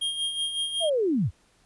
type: tone with tremolo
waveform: square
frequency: 3228 Hz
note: G#7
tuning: 50 cents flat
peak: -25 dBFS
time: 0.01-0.9 s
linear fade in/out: 10 ms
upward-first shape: sine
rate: 5.4 Hz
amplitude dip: 55%
type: linear sweep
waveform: sine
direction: down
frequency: 698 to 66.5 Hz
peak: -21 dBFS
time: 0.8-1.31 s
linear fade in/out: 50 ms
effects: pink hiss -63 dBFS RMS until 1.65 s + resampled to 24000 Hz